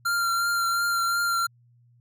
square tone with vibrato, 1383 Hz, F6, 17 cents flat, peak -23 dBFS, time 0.05-1.47 s, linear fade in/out 10 ms, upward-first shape triangle, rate 2.8 Hz, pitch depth 22 cents each way, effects added 120 Hz sine -56 dBFS peak until 2 s

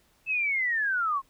sine linear sweep, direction down, 2636 to 1051 Hz, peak -24 dBFS, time 0.26-1.22 s, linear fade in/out 50 ms, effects pink hiss -65 dBFS RMS until 1.29 s

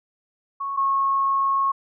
sine tone pair in turn, 1104 / 1093.2 Hz, C#6 / C#6, -7 / -24 cents, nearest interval unison, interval 17 cents, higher first, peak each -25 / -18 dBFS, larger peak second, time 0.6-0.77 / 0.77-1.72 s, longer second, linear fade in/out 10 ms, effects none

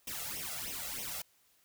white noise with flanger, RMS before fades -40 dBFS, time 0.07-1.22 s, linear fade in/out 5 ms, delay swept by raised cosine 0.33 to 1.53 ms, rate 3.2 Hz, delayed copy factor +0.85, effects white hiss -69 dBFS RMS until 1.64 s

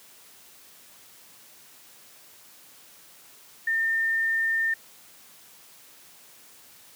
sine tone, 1810 Hz, A6, 48 cents sharp, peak -22 dBFS, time 3.67-4.74 s, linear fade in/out 5 ms, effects white hiss -52 dBFS RMS until 6.95 s + high-pass 100 Hz 12 dB/octave

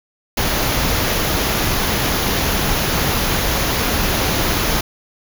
pink band-stop noise, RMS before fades -18 dBFS, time 0.37-4.81 s, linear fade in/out 5 ms, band 7000 to 9900 Hz, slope 96 dB/octave, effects none

